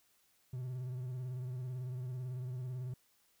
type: tone with vibrato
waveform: triangle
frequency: 126.6 Hz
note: B2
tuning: 43 cents sharp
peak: -36 dBFS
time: 0.53-2.94 s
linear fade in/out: 5 ms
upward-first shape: sine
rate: 18 Hz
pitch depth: 57 cents each way
effects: white hiss -72 dBFS RMS until 3.4 s